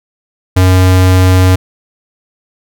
square tone, 92.5 Hz, F#2, in tune, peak -5 dBFS, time 0.56-1.56 s, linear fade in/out 10 ms, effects none

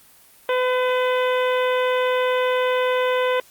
harmonic tone, 505 Hz, B4, 39 cents sharp, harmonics 1 / 2 / 3 / 4 / 5 / 6 / 7, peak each -19 / -25 / -29 / -31 / -33 / -35 / -36 dBFS, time 0.49-3.4 s, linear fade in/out 2 ms, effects white hiss -51 dBFS RMS until 3.5 s + Opus 32 kbps

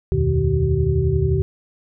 sine tone cluster, 74.8 / 86.4 / 119.9 / 150.6 / 382.2 Hz, D2 / F2 / A#2 / D3 / G4, +32 / -18 / +49 / +44 / -44 cents, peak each -22 dBFS, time 0.12-1.42 s, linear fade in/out 0 ms, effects none

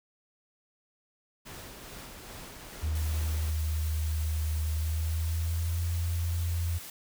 pink noise with tremolo, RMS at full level -44 dBFS, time 1.45-3.51 s, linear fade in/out 20 ms, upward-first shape sine, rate 2.4 Hz, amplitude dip 25%
sine tone with pitch glide, 77.78 to 84.82 Hz, D#2 to E2, 0 to +50 cents, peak -27 dBFS, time 2.82-6.79 s, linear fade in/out 20 ms, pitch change +150 cents, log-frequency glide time 4.7-5.83 s
white noise, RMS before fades -44 dBFS, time 2.95-6.9 s, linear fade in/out 2 ms
effects none

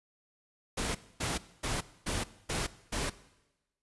pink noise bursts, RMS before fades -33 dBFS, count 6, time 0.77-3.1 s, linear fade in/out 10 ms, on 180 ms, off 250 ms, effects noise-tail reverb RT60 1.0 s tail -18 dB re dry + resampled to 24000 Hz

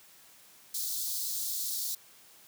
white high-pass noise, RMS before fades -34 dBFS, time 0.74-1.95 s, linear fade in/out 5 ms, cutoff 3800 Hz, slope 48 dB/octave, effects white hiss -57 dBFS RMS until 2.47 s + high-pass 80 Hz 12 dB/octave

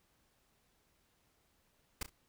pink noise with echo, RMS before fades -37 dBFS, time 2.01-2.03 s, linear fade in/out 5 ms, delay 33 ms, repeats 2, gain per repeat -11 dB, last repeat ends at 2.096 s, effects pink hiss -74 dBFS RMS until 2.28 s

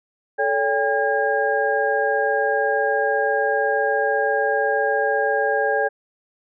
sine tone cluster, 437 / 565 / 799 / 1625 Hz, A4 / C#5 / G5 / G#6, -12 / +33 / +33 / -38 cents, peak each -23 dBFS, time 0.38-5.89 s, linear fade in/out 20 ms, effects none

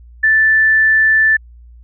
sine tone, 1760 Hz, A6, in tune, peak -8 dBFS, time 0.23-1.37 s, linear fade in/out 10 ms, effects added 59 Hz sine -37 dBFS peak until 1.83 s

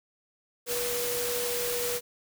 sine tone in noise, 484.2 Hz, B4, 34 cents flat, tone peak -31 dBFS, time 0.66-2.01 s, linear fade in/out 50 ms, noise white, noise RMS -32 dBFS, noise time 0.66-2.01 s, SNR -2 dB, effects none

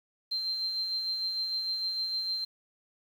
sine tone with tremolo, 4141 Hz, C8, 19 cents flat, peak -28 dBFS, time 0.31-2.45 s, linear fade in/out 10 ms, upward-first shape sine, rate 6.6 Hz, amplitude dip 35%, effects 9-bit

